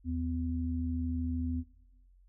sine tone pair together, 79.66 / 252.1 Hz, D#2 / B3, +41 / +36 cents, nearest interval octave + minor sixth, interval 1995 cents, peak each -33 / -34 dBFS, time 0.04-1.64 s, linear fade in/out 50 ms, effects noise-tail reverb RT60 1.0 s tail -20 dB re dry + added 45 Hz sine -58 dBFS peak until 2.28 s

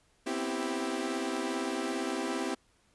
sawtooth chord, C major seventh, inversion third, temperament equal with one note detuned, 246.9 / 264.5 / 329.6 / 392 Hz, B3 / C4 / E4 / G4, 0 / +19 / 0 / 0 cents, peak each -36 / -32 / -32 / -33 dBFS, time 0.26-2.55 s, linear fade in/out 10 ms, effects pink hiss -68 dBFS RMS until 2.94 s + resampled to 24000 Hz

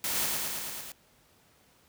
white noise with echo, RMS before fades -31 dBFS, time 0.04-0.26 s, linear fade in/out 2 ms, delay 110 ms, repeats 6, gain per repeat -2 dB, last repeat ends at 0.92 s, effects pink hiss -63 dBFS RMS until 1.88 s + high-pass 60 Hz 12 dB/octave

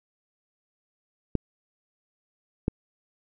clicks, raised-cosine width 3 ms, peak -10 dBFS, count 2, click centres 1.353 / 2.681 s, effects none

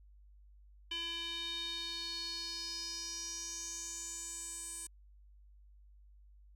square tone with band-pass filter sweep, 336.4 Hz, E4, 35 cents sharp, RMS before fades -42 dBFS, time 0.91-4.87 s, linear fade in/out 5 ms, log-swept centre 3100 to 8700 Hz, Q 6.1, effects added 50 Hz sine -57 dBFS peak until 6.55 s

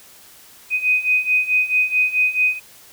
sine beating tone pair, 2499 / 2503.6 Hz, D#7 / D#7, +7 / +10 cents, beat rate 4.6 Hz, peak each -20 / -17 dBFS, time 0.7-2.6 s, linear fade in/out 50 ms, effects white hiss -46 dBFS RMS until 2.92 s

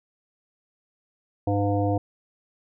harmonic tone, 101.2 Hz, G#2, 44 cents flat, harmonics 1 / 3 / 5 / 7 / 9, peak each -24 / -26 / -28 / -28 / -39 dBFS, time 1.47-1.98 s, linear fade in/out 5 ms, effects none

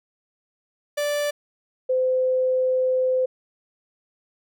45% pulse / sine tone pair in turn, 585 / 513.5 Hz, D5 / C5, -7 / -33 cents, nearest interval major second, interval 226 cents, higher first, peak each -22 / -18 dBFS, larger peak second, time 0.97-1.31 / 1.89-3.26 s, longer second, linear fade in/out 10 ms, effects none

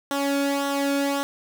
sawtooth tone with flanger, 280 Hz, C#4, 18 cents sharp, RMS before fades -24 dBFS, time 0.11-1.23 s, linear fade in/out 0 ms, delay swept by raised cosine 0.42 to 1.03 ms, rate 1.8 Hz, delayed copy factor -0.65, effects none

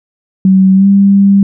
sine tone with pitch glide, 190 to 198.07 Hz, F#3 to G3, +46 to +18 cents, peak -3 dBFS, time 0.45-1.43 s, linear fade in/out 2 ms, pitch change +72 cents, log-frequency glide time 0.74-0.87 s, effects none

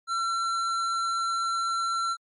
sine tone with tanh clipping, 1354 Hz, E6, 46 cents sharp, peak -27 dBFS, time 0.07-2.17 s, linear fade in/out 50 ms, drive 14 dB, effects MP3 48 kbps

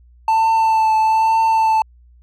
triangle tone with vibrato, 886 Hz, A5, 12 cents sharp, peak -10 dBFS, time 0.28-1.82 s, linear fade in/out 2 ms, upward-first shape triangle, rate 1.1 Hz, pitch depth 23 cents each way, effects added 60 Hz sine -45 dBFS peak until 2.22 s

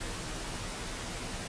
pink noise with comb filter, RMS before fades -38 dBFS, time 0-1.48 s, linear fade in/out 10 ms, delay 14 ms, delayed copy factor -0.6, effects resampled to 22050 Hz

